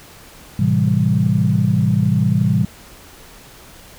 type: chord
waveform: sine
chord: A minor seventh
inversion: none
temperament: equal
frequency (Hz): 110 / 130.81 / 164.81 / 196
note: A2 / C3 / E3 / G3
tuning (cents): 0 / 0 / 0 / 0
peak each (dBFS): -18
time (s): 0.59-2.65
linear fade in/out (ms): 5
effects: tanh soft clip ceiling -2 dBFS + pink hiss -42 dBFS RMS until 3.98 s

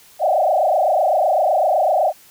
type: tone with frequency modulation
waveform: sine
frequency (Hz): 682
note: F5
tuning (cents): -41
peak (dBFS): -13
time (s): 0.19-2.13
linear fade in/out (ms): 50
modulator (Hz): 27.9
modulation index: 3.4
effects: white hiss -48 dBFS RMS until 2.3 s

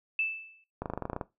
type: tone with exponential decay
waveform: sine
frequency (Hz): 2637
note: E7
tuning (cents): 0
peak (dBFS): -24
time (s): 0.19-0.64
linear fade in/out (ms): 2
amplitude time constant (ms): 97
type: clicks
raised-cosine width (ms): 1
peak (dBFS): -19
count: 11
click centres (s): 0.82 / 0.858 / 0.9 / 0.936 / 0.976 / 1.023 / 1.054 / 1.099 / 1.132 / 1.164 / 1.212
effects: noise-tail reverb RT60 0.2 s tail -17 dB re dry

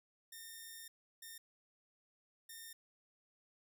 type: tone bursts at uneven times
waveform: 5% pulse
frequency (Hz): 1823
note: A#6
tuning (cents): -39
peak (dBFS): -39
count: 3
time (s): 0.32-0.88 / 1.22-1.38 / 2.49-2.73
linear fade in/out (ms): 5
effects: none

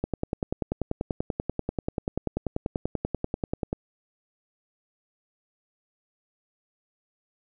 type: click train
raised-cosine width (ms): 2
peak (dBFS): -13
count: 39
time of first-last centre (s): 0.04-3.729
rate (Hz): 10.3
effects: none

